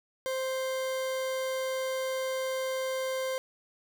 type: tone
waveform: 40% pulse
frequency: 523.3 Hz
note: C5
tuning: in tune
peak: -29 dBFS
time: 0.26-3.38 s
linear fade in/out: 0 ms
effects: none